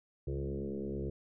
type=tone with frequency modulation; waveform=sine; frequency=137.3 Hz; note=C#3; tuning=16 cents flat; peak=-34 dBFS; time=0.27-1.1 s; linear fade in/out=5 ms; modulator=68.9 Hz; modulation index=4.8; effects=none